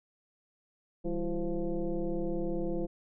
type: tone with frequency modulation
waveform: sine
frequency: 160.4 Hz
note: E3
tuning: 47 cents flat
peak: -29 dBFS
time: 1.04-2.87 s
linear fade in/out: 20 ms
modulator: 178 Hz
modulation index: 2
effects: none